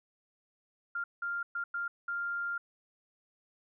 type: tone bursts at uneven times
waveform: sine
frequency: 1396.9 Hz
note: F6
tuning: in tune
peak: -32 dBFS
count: 5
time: 0.95-1.04 / 1.22-1.43 / 1.55-1.64 / 1.74-1.88 / 2.08-2.58 s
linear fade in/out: 5 ms
effects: none